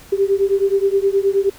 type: beating tone pair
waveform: sine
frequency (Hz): 389.7 / 399.2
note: G4 / G4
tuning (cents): -10 / +32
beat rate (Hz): 9.5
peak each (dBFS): -16 / -17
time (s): 0.12-1.5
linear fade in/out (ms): 10
effects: pink hiss -43 dBFS RMS until 1.58 s